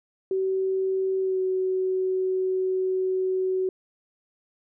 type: tone with pitch glide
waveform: sine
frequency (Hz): 380.6 to 374.5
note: F#4 to F#4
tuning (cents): +49 to +21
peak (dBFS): -22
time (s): 0.31-3.69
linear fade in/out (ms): 2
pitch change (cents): -28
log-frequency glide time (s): 1.2-1.4
effects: none